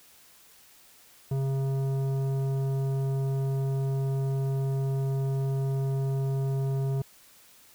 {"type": "tone with tanh clipping", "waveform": "triangle", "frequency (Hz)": 135.3, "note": "C#3", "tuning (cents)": -42, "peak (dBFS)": -27, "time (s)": [1.31, 7.02], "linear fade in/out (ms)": 5, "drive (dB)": 16, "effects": ["white hiss -56 dBFS RMS until 7.74 s"]}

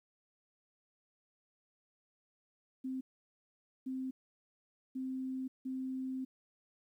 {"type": "tone bursts at uneven times", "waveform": "sine", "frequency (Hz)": 260.9, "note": "C4", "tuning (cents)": -5, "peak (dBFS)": -36, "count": 4, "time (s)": [[2.84, 3.01], [3.86, 4.11], [4.95, 5.48], [5.65, 6.25]], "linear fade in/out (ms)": 10, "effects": ["12-bit"]}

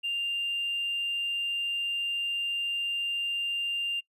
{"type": "tone with hard clipping", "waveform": "sine", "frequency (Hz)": 2794, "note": "F7", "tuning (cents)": 0, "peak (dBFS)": -28, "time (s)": [0.03, 4.01], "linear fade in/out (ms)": 20, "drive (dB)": 1, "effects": ["noise-tail reverb RT60 0.1 s tail -25 dB re dry", "resampled to 32000 Hz"]}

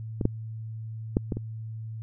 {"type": "clicks", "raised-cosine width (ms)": 3, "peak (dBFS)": [-14, -9, -8, -14, -19], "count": 5, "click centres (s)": [0.212, 0.254, 1.169, 1.322, 1.37], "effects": ["added 111 Hz sine -34 dBFS peak until 2.02 s"]}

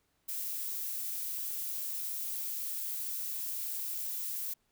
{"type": "noise", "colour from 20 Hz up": "violet", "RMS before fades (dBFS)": -37, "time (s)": [0.28, 4.54], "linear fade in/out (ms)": 10, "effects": ["pink hiss -75 dBFS RMS until 4.71 s"]}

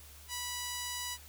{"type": "tone with band-pass filter", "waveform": "sawtooth", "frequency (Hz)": 981, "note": "B5", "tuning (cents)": -12, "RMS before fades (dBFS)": -39, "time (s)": [0.28, 1.18], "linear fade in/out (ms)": 50, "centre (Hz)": 8000, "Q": 0.62, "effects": ["added 73 Hz sine -54 dBFS peak until 1.28 s", "white hiss -55 dBFS RMS until 1.28 s"]}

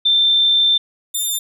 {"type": "tone pair in turn", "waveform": ["sine", "10% pulse"], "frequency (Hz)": [3567, 3598], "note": ["A7", "A7"], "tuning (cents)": [23, 38], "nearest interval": "unison", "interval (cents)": 15, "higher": "second", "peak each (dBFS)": -11, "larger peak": "neither", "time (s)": [[0.05, 0.78], [1.14, 1.39]], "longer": "first", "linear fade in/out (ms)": 10, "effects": []}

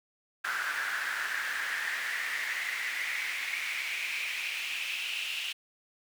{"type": "noise with high-pass filter sweep", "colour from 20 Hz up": "brown", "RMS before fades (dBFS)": -34, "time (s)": [0.44, 5.53], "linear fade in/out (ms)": 10, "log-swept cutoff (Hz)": [1500, 2800], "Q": 5.7, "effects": []}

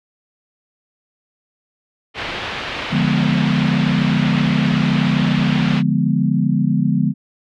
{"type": "low-pass noise", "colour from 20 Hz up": "white", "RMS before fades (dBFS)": -26, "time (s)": [2.14, 5.83], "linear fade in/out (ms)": 50, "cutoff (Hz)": 3300, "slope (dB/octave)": 24}
{"type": "chord", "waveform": "sine", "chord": "D diminished seventh", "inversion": "none", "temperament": "equal", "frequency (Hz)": [146.83, 174.61, 207.7, 246.9], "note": ["D3", "F3", "Ab3", "Cb4"], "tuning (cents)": [0, 0, 0, 0], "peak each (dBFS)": [-19, -19, -19, -20], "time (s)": [2.9, 7.14], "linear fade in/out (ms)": 50}
{"effects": []}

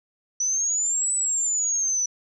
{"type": "exponential two-way sweep", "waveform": "sine", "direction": "up then down", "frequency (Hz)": [5920, 8000, 5920], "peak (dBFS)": -21, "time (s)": [0.4, 2.06], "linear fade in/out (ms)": 5, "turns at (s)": 1.13, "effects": []}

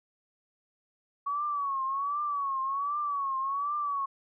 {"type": "tone with vibrato", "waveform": "sine", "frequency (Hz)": 1123, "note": "C#6", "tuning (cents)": 22, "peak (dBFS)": -28, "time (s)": [1.26, 4.06], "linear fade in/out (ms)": 10, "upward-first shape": "triangle", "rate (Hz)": 1.3, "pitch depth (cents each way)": 110, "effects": []}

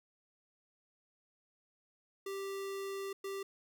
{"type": "tone bursts at uneven times", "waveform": "square", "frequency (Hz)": 392, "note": "G4", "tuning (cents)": 0, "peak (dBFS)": -39, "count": 2, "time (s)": [[2.26, 3.13], [3.24, 3.43]], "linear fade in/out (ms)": 5, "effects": []}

